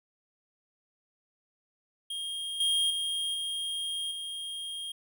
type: tone with level steps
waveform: square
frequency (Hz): 3233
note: G#7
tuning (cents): -47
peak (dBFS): -34 / -25 / -30 / -32 / -36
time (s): 2.1-4.92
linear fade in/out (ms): 5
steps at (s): 2.6 / 2.9 / 3.34 / 4.11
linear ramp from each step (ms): 5
effects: none